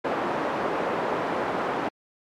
pink band-pass noise, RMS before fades -27 dBFS, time 0.04-1.89 s, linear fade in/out 10 ms, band 360 to 1200 Hz, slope 12 dB/octave, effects MP3 96 kbps

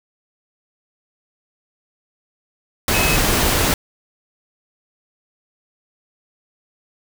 sine tone in noise, 2564 Hz, E7, 49 cents flat, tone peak -21 dBFS, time 2.94-3.16 s, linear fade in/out 2 ms, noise pink, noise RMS -17 dBFS, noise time 2.88-3.74 s, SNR -7 dB, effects none

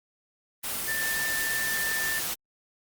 sine tone in noise, 1779 Hz, A6, 19 cents sharp, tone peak -28 dBFS, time 0.87-2.2 s, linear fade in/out 20 ms, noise white, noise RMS -31 dBFS, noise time 0.63-2.35 s, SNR 0 dB, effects Opus 24 kbps

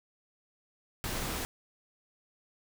pink noise, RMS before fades -35 dBFS, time 1.04-1.45 s, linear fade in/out 0 ms, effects none

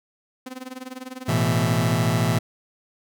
sawtooth tone with tremolo, 256.7 Hz, C4, 33 cents flat, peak -27 dBFS, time 0.46-1.95 s, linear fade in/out 5 ms, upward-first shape sine, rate 20 Hz, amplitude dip 90%
sawtooth chord, A suspended second, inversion none, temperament just, 110 / 123.75 / 165 Hz, A2 / B2 / E3, 0 / +4 / +2 cents, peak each -19 dBFS, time 1.28-2.39 s, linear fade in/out 10 ms
effects none

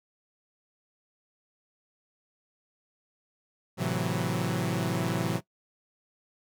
sawtooth chord, F# half-diminished seventh, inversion first, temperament equal, 110 / 130.81 / 164.81 / 185 Hz, A2 / C3 / E3 / F#3, 0 / 0 / 0 / 0 cents, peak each -30 / -29 / -28 / -28 dBFS, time 3.77-5.41 s, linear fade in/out 50 ms, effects noise-tail reverb RT60 0.1 s tail -19 dB re dry

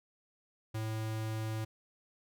square tone, 110 Hz, A2, in tune, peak -35 dBFS, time 0.74-1.65 s, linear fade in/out 10 ms, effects none

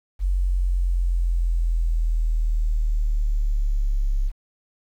sine linear sweep, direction down, 46.25 to 33.93 Hz, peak -18 dBFS, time 0.19-4.32 s, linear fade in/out 50 ms, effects 9-bit

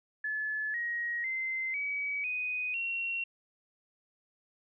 sine tone with pitch steps, 1723 / 1889.8 / 2073 / 2274 / 2494 / 2735 Hz, A6 / A#6 / C7 / C#7 / D#7 / F7, -37 / +23 / -17 / +44 / +3 / -37 cents, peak -31 dBFS, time 0.24-3.24 s, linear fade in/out 5 ms, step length 500 ms, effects none

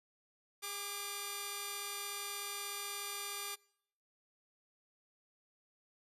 5% pulse tone pair together, 406.5 / 1182.8 Hz, G#4 / D6, -37 / +12 cents, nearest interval octave + tritone, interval 1849 cents, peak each -34 / -29 dBFS, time 0.62-3.56 s, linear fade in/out 20 ms, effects noise-tail reverb RT60 0.7 s tail -25 dB re dry + resampled to 32000 Hz

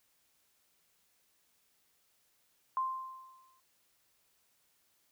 sine tone with exponential decay, 1046.5 Hz, C6, in tune, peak -28 dBFS, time 2.77-3.6 s, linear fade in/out 1 ms, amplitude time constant 180 ms, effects white hiss -73 dBFS RMS until 5.11 s

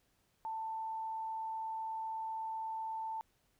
sine tone, 888 Hz, A5, 16 cents sharp, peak -37 dBFS, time 0.45-3.21 s, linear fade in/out 0 ms, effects pink hiss -75 dBFS RMS until 3.59 s

